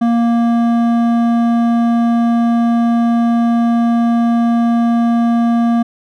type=tone with hard clipping; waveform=triangle; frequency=233.9 Hz; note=A#3; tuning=6 cents sharp; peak=-12 dBFS; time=0.01-5.83 s; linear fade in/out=10 ms; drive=14 dB; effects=none